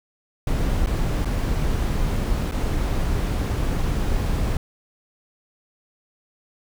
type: noise with dropouts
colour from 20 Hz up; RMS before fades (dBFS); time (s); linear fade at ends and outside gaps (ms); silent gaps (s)
brown; -22; 0.47-4.57; 2; 0.862-0.87 / 1.248-1.255 / 2.513-2.52
effects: none